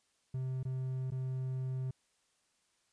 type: tone with dropouts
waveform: triangle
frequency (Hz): 130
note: C3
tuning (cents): -11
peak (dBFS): -32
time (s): 0.34-1.91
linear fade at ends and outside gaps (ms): 5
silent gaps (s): 0.631-0.651 / 1.106-1.118
effects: white hiss -75 dBFS RMS until 2.92 s + resampled to 22050 Hz